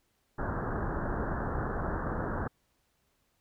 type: low-pass noise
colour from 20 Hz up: pink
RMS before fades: -33 dBFS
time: 0.38-2.48 s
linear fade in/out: 10 ms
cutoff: 1700 Hz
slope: 96 dB/octave
effects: pink hiss -74 dBFS RMS until 3.4 s